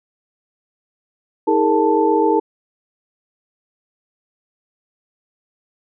sine tone cluster, 318.4 / 412.7 / 460.6 / 882 Hz, D#4 / G#4 / A#4 / A5, +40 / -11 / -21 / +4 cents, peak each -18 dBFS, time 1.47-2.4 s, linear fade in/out 10 ms, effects none

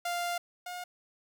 sawtooth tone pair in turn, 698 / 715.6 Hz, F5 / F5, -1 / +42 cents, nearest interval unison, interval 43 cents, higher second, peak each -27 / -34 dBFS, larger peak first, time 0.05-0.38 / 0.66-0.84 s, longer first, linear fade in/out 5 ms, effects 11-bit

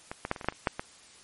clicks, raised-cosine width 0.5 ms, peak -20 / -17 / -11 / -24 / -24 / -21 / -9 / -30 / -9 / -17 dBFS, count 10, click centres 0.115 / 0.251 / 0.314 / 0.362 / 0.412 / 0.445 / 0.486 / 0.524 / 0.672 / 0.795 s, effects white hiss -54 dBFS RMS until 1.23 s + MP3 48 kbps

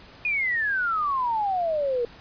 sine exponential sweep, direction down, 2489 to 466.2 Hz, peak -22 dBFS, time 0.25-2.05 s, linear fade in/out 2 ms, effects pink hiss -48 dBFS RMS until 2.2 s + resampled to 11025 Hz

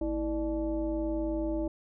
sine tone with frequency modulation, 323.3 Hz, E4, 34 cents flat, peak -28 dBFS, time 0.01-1.68 s, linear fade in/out 5 ms, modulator 272 Hz, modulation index 1, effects none

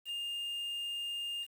triangle tone with quantisation, 2816 Hz, F7, 14 cents sharp, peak -34 dBFS, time 0.05-1.47 s, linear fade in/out 50 ms, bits 9, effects none

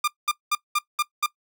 sawtooth tone bursts, 1200 Hz, D6, 37 cents sharp, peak -16 dBFS, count 6, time 0.04-1.262 s, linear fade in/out 5 ms, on 37 ms, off 200 ms, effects noise-tail reverb RT60 0.1 s tail -20 dB re dry

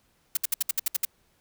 blue noise bursts, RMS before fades -24 dBFS, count 9, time 0.35-1.051 s, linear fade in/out 5 ms, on 21 ms, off 64 ms, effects pink hiss -67 dBFS RMS until 1.4 s

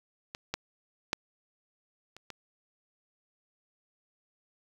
clicks, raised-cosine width 0.2 ms, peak -21 / -14 / -10 / -30 / -24 dBFS, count 5, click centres 0.349 / 0.54 / 1.131 / 2.166 / 2.303 s, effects 8-bit

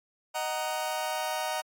sawtooth chord, D# minor, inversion none, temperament just, 622.3 / 746.7 / 933.4 Hz, D#5 / F#5 / A#5, 0 / +16 / +2 cents, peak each -30 dBFS, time 0.34-1.62 s, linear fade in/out 20 ms, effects AAC 64 kbps

